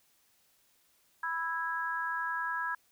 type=chord; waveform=sine; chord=E major; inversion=second; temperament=just; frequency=988.9 / 1318.5 / 1648.1 Hz; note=B5 / E6 / G#6; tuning=+2 / 0 / -14 cents; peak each=-36 / -38 / -34 dBFS; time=1.23-2.75 s; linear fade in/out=5 ms; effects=white hiss -69 dBFS RMS until 2.91 s